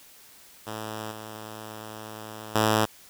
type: tone with level steps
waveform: 5% pulse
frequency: 108.6 Hz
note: A2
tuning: 22 cents flat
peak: -22 / -27 / -9 dBFS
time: 0.66-2.86 s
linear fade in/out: 20 ms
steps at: 1.11 / 2.55 s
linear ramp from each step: 5 ms
effects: white hiss -52 dBFS RMS until 3.09 s